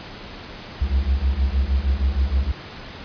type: beating tone pair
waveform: triangle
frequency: 63.5 / 69.9 Hz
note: B1 / C#2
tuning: +49 / +15 cents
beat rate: 6.4 Hz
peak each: -19 / -18 dBFS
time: 0.81-2.52 s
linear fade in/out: 10 ms
effects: pink hiss -37 dBFS RMS until 3.04 s + resampled to 11025 Hz